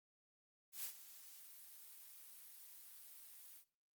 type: noise with ADSR envelope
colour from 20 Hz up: blue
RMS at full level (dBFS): -44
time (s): 0.72-3.65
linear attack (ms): 120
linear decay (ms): 86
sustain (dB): -14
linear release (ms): 78
effects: noise-tail reverb RT60 0.4 s tail -20 dB re dry + Opus 48 kbps